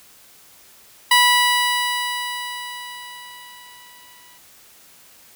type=tone with exponential decay; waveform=15% pulse; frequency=980 Hz; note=B5; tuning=14 cents flat; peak=-4 dBFS; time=1.11-4.38 s; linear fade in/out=5 ms; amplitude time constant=710 ms; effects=white hiss -49 dBFS RMS until 5.35 s